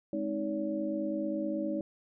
sine tone cluster, 209.4 / 264.8 / 314.2 / 569 Hz, G#3 / C4 / D#4 / C#5, +15 / +21 / +17 / +45 cents, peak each -37 / -40 / -33 / -36 dBFS, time 0.13-1.81 s, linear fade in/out 2 ms, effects none

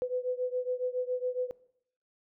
sine beating tone pair, 499.1 / 506.3 Hz, B4 / B4, +18 / +43 cents, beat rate 7.2 Hz, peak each -31 / -34 dBFS, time 0.02-1.51 s, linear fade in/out 0 ms, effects noise-tail reverb RT60 0.7 s tail -21 dB re dry

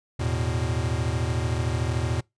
square chord, E suspended fourth, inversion none, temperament equal, 82.41 / 110 / 123.47 Hz, E2 / A2 / B2, 0 / 0 / 0 cents, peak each -29 dBFS, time 0.19-2.21 s, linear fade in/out 10 ms, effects noise-tail reverb RT60 0.2 s tail -26 dB re dry + resampled to 22050 Hz

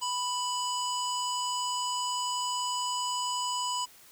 harmonic tone, 991 Hz, B5, 6 cents sharp, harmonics 1 / 3 / 5 / 7 / 8, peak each -31 / -36 / -38 / -39 / -40 dBFS, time 0.01-3.86 s, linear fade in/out 20 ms, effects white hiss -55 dBFS RMS until 4.11 s

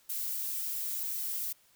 violet noise with flanger, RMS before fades -35 dBFS, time 0.09-1.53 s, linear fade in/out 10 ms, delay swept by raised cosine 1.7 to 5.5 ms, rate 1.8 Hz, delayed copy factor -0.65, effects white hiss -65 dBFS RMS until 1.75 s

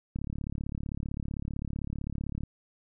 click train, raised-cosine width 5 ms, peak -22 dBFS, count 82, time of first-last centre 0.16-2.435 s, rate 35.6 Hz, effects none

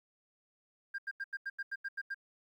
sine tone bursts, 1600 Hz, G6, 35 cents sharp, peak -33 dBFS, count 10, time 0.94-2.145 s, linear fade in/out 10 ms, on 44 ms, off 85 ms, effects tanh soft clip ceiling -34 dBFS + 12-bit

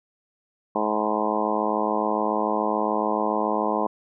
harmonic tone with a mistuned harmonic, 107 Hz, A2, 48 cents flat, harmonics 2 / 3 / 4 / 5 / 6 / 7 / 8 / 9 / 10, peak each -30 / -30 / -30 / -30 / -30 / -30 / -30 / -30 / -30 dBFS, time 0.75-3.87 s, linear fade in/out 5 ms, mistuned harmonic 10, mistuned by -47 cents, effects none

